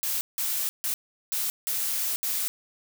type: noise bursts at uneven times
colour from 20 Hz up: blue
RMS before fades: -28 dBFS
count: 6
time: 0.03-0.21 / 0.38-0.69 / 0.84-0.94 / 1.32-1.5 / 1.67-2.16 / 2.23-2.48 s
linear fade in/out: 0 ms
effects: none